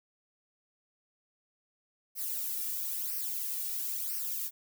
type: noise with flanger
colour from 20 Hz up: violet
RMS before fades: -35 dBFS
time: 2.15-4.51 s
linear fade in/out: 50 ms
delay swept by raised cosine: 0.27 to 1.97 ms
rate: 1 Hz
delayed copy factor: -0.75
effects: none